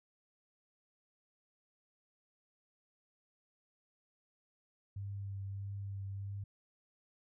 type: tone with vibrato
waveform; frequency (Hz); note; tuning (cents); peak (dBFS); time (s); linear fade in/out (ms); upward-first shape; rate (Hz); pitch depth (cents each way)
sine; 98.9; G2; +16; -39; 4.96-6.44; 5; triangle; 1.6; 21
effects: none